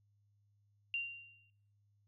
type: tone with exponential decay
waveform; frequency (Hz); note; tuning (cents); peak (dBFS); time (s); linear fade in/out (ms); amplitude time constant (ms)
sine; 2771; F7; -14; -32; 0.94-1.5; 1; 120
effects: noise-tail reverb RT60 0.6 s tail -19 dB re dry + added 102 Hz sine -70 dBFS peak until 2.07 s

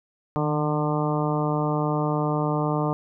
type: harmonic tone with a mistuned harmonic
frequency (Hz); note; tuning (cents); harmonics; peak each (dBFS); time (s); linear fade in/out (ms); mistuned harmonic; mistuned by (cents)
149.9; D3; +36; 1 / 2 / 3 / 4 / 5 / 6 / 7 / 8; -25 / -28 / -30 / -31 / -32 / -33 / -33 / -34; 0.36-2.93; 0; 1; +39
effects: none

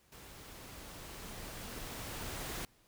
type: noise with level ramp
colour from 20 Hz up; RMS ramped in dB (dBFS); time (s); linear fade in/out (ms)
pink; -53 to -40; 0.12-2.65; 2
effects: pink hiss -68 dBFS RMS until 2.87 s

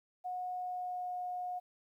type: tone with pitch glide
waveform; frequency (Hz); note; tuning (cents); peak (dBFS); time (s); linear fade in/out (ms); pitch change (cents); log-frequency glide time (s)
sine; 728 to 722.6; F#5 to F#5; -28 to -41; -36; 0.24-1.6; 20; -13; 0.52-1.15
effects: 12-bit

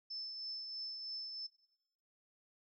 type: tone with tremolo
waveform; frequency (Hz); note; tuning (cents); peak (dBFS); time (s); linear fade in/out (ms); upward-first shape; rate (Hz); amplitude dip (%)
sine; 5270; E8; -1; -40; 0.1-1.47; 10; triangle; 3.1; 40
effects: noise-tail reverb RT60 0.9 s tail -19 dB re dry

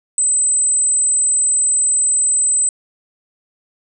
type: tone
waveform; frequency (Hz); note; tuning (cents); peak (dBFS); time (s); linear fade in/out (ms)
sine; 8080; B8; +39; -10; 0.18-2.69; 2
effects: tanh soft clip ceiling -11 dBFS

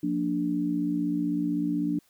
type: tone cluster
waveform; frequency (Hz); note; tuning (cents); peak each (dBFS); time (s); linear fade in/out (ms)
sine; 176.8 / 232.7 / 292.9; F3 / A#3 / D4; +22 / -3 / -5; -31 / -33 / -26; 0.03-1.99; 5
effects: white hiss -65 dBFS RMS until 2.09 s

